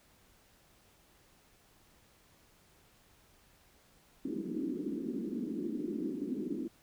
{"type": "band-pass noise", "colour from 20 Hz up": "white", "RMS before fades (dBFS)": -37, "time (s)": [4.25, 6.68], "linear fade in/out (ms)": 5, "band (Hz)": [200, 350], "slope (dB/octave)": 48, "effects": ["pink hiss -65 dBFS RMS until 6.82 s"]}